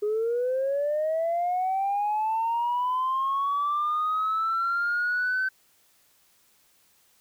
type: linear sweep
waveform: sine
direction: up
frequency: 411.2 to 1538 Hz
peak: -22 dBFS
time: 0.02-5.49 s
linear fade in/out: 10 ms
effects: tanh soft clip ceiling -20 dBFS + white hiss -63 dBFS RMS until 7.2 s